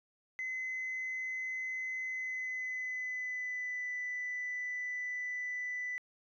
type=tone with pitch glide; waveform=sine; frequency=2039 to 1989 Hz; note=C7 to B6; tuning=-45 to +12 cents; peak=-34 dBFS; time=0.39-5.98 s; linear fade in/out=0 ms; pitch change=-43 cents; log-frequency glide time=2.05-3.9 s; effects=tanh soft clip ceiling -32 dBFS